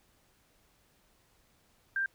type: tone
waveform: sine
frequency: 1583 Hz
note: G6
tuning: 17 cents sharp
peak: -28 dBFS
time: 1.96-2.06 s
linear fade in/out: 2 ms
effects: pink hiss -68 dBFS RMS until 2.14 s